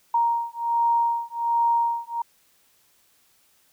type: beating tone pair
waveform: sine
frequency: 934 / 935.3 Hz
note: A#5 / A#5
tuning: +3 / +6 cents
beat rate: 1.3 Hz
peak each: -23 dBFS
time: 0.14-2.22 s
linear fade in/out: 5 ms
effects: white hiss -62 dBFS RMS until 3.72 s